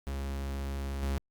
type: tone with level steps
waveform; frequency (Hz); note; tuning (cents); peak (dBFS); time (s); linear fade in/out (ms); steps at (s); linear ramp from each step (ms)
45% pulse; 68.7; C#2; -15; -33 / -29; 0.07-1.18; 0; 1.02; 10
effects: Opus 48 kbps